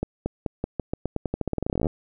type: accelerating click train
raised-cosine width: 2 ms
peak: -12 dBFS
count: 26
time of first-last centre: 0.03-1.868 s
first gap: 230 ms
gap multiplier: 0.88
effects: none